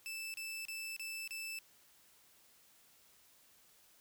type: tone bursts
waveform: sawtooth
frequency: 2639 Hz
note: E7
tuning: 1 cent sharp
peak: -38 dBFS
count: 5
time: 0.06-1.588 s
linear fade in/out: 0 ms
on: 280 ms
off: 32 ms
effects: white hiss -66 dBFS RMS until 4 s